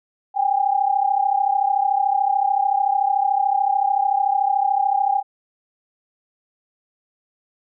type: tone pair together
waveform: sine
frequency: 781 / 814.6 Hz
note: G5 / G#5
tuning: -7 / -34 cents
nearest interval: minor second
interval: 73 cents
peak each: -19 dBFS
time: 0.34-5.23 s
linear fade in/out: 50 ms
effects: none